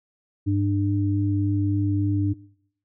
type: tone pair together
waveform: sine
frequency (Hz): 100.69 / 298.6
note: G2 / D4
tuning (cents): +47 / +29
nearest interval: octave + perfect fifth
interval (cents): 1882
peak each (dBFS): -21 / -23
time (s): 0.46-2.34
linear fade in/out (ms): 20
effects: noise-tail reverb RT60 0.7 s tail -23 dB re dry